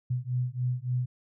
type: beating tone pair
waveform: sine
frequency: 123.3 / 126.8 Hz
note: B2 / B2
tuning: -2 / +46 cents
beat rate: 3.5 Hz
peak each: -30 dBFS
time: 0.1-1.06 s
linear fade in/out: 10 ms
effects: none